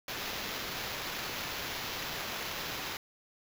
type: noise with sample-and-hold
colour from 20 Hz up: white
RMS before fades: -38 dBFS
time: 0.08-2.97 s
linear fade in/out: 2 ms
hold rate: 8820 Hz
effects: none